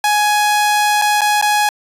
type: tone with dropouts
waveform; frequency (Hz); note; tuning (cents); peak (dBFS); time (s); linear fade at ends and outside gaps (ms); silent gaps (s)
sawtooth; 836; G#5; +11; -8; 0.04-1.69; 2; 1.016-1.02 / 1.209-1.216 / 1.414-1.424
effects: resampled to 32000 Hz